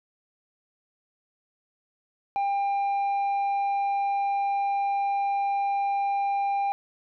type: tone with tanh clipping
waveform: sine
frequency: 798 Hz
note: G5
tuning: 31 cents sharp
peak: -24 dBFS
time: 2.36-6.72 s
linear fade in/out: 0 ms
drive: 4 dB
effects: none